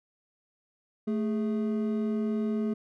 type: tone pair together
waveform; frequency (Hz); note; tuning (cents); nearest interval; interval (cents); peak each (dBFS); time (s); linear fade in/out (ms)
triangle; 219.2 / 413.8; A3 / G#4; -6 / -6; major seventh; 1100; -25 / -32; 1.07-2.74; 10
effects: none